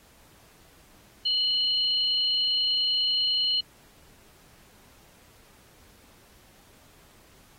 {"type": "tone pair together", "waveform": "sine", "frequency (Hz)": [2970, 4200], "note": ["F#7", "C8"], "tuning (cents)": [6, 6], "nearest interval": "tritone", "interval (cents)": 600, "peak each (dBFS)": -25, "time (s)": [1.25, 3.61], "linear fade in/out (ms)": 10, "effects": ["pink hiss -57 dBFS RMS until 7.58 s", "AAC 48 kbps"]}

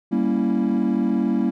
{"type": "chord", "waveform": "triangle", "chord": "G diminished seventh", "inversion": "none", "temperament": "equal", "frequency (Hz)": [196, 233.1, 277.2, 329.6], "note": ["G3", "Bb3", "Db4", "Fb4"], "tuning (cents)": [0, 0, 0, 0], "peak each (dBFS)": [-21, -19, -22, -23], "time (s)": [0.11, 1.51], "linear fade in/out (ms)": 20, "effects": ["tanh soft clip ceiling -10 dBFS"]}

